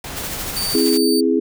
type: noise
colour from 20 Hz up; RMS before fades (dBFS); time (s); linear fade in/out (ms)
pink; -30; 0.04-0.76; 2
type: noise with tremolo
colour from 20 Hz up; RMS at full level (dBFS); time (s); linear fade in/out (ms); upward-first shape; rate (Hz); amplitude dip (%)
white; -27; 0.16-0.98; 10; sine; 13; 45
type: tone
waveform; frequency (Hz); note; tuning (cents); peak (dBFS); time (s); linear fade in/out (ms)
sawtooth; 4592; D8; -40; -18; 0.56-1.21; 10
type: chord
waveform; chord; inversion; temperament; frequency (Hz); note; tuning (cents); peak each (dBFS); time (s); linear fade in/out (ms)
sine; C augmented; none; equal; 261.6 / 329.6 / 415.3; C4 / E4 / G#4; 0 / 0 / 0; -18; 0.74-1.4; 10
effects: none